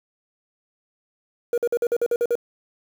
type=tone bursts; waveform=sine; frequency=475.8 Hz; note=A#4; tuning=35 cents sharp; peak=-15 dBFS; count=9; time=1.53-2.354 s; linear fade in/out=2 ms; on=48 ms; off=49 ms; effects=tanh soft clip ceiling -17 dBFS + 7-bit